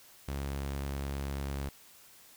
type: tone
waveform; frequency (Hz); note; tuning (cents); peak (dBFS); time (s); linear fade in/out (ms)
sawtooth; 69.3; C#2; 0; -30; 0.28-1.69; 5
effects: white hiss -57 dBFS RMS until 2.36 s